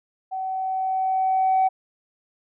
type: tone with level ramp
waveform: sine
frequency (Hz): 758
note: F#5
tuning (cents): +42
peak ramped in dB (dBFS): -26 to -14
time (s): 0.31-1.69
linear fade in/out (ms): 20
effects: tanh soft clip ceiling -13 dBFS